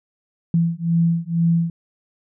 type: beating tone pair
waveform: sine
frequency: 166.7 / 168.8 Hz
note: E3 / E3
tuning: +20 / +41 cents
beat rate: 2.1 Hz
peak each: -19 dBFS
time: 0.54-1.7 s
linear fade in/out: 2 ms
effects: none